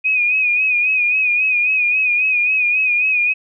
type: tone with vibrato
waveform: sine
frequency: 2489 Hz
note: D#7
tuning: in tune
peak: -13 dBFS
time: 0.04-3.34 s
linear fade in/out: 20 ms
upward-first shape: sine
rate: 3.7 Hz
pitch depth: 55 cents each way
effects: none